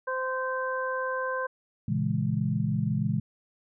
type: harmonic tone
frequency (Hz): 518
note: C5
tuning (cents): -17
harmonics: 1 / 2 / 3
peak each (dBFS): -31 / -32 / -33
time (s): 0.07-1.47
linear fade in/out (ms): 10
type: chord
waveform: sine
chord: A# half-diminished seventh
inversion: none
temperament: equal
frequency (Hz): 116.54 / 138.59 / 164.81 / 207.7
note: A#2 / C#3 / E3 / G#3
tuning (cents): 0 / 0 / 0 / 0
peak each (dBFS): -30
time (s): 1.88-3.2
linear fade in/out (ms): 5
effects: none